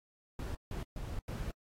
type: noise bursts at uneven times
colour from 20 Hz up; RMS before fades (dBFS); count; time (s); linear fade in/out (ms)
brown; -39; 4; 0.39-0.55 / 0.71-0.83 / 0.96-1.19 / 1.28-1.51; 2
effects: AAC 48 kbps